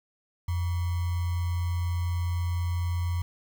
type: tone with sample-and-hold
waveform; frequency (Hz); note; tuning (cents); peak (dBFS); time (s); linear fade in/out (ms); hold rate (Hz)
sine; 87.1; F2; -4; -25; 0.48-3.22; 5; 1050
effects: none